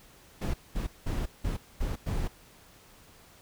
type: noise bursts at uneven times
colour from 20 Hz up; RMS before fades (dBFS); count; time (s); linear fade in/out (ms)
brown; -30; 6; 0.41-0.54 / 0.75-0.87 / 1.06-1.26 / 1.44-1.57 / 1.8-1.96 / 2.06-2.28; 10
effects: pink hiss -56 dBFS RMS until 3.41 s